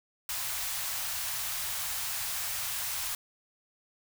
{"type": "band-stop noise", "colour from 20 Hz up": "white", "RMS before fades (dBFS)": -34, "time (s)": [0.29, 3.15], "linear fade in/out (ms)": 2, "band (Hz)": [130, 690], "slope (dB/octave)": 24, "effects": []}